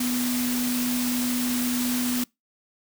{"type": "tone in noise", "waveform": "sine", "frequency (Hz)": 246.9, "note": "B3", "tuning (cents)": 0, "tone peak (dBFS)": -24, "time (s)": [0, 2.24], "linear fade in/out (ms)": 5, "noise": "white", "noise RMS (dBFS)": -30, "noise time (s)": [0, 2.24], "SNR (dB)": 3, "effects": ["noise-tail reverb RT60 0.2 s tail -25 dB re dry"]}